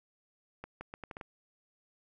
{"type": "accelerating click train", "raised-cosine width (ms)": 0.5, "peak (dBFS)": -27, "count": 7, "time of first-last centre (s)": [0.64, 1.212], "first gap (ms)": 170, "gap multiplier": 0.76, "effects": []}